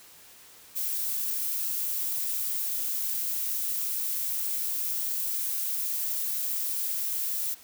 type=noise; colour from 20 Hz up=violet; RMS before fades=-30 dBFS; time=0.75-7.55 s; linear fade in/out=20 ms; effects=white hiss -52 dBFS RMS until 7.63 s